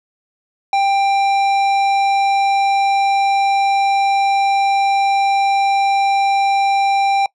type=tone with tanh clipping; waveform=sine; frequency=790 Hz; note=G5; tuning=13 cents sharp; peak=-14 dBFS; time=0.73-7.26 s; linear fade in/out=2 ms; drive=13 dB; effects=noise-tail reverb RT60 0.1 s tail -23 dB re dry